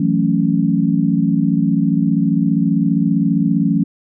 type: chord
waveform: sine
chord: F# minor seventh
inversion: third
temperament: equal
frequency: 164.81 / 185 / 220 / 277.2 Hz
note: E3 / F#3 / A3 / C#4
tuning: 0 / 0 / 0 / 0 cents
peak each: -18 dBFS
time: 0-3.84 s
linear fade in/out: 5 ms
effects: none